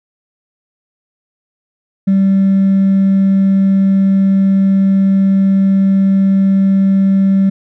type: tone with hard clipping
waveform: triangle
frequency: 194 Hz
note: G3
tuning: 18 cents flat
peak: -7 dBFS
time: 2.07-7.5 s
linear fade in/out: 10 ms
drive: 2 dB
effects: none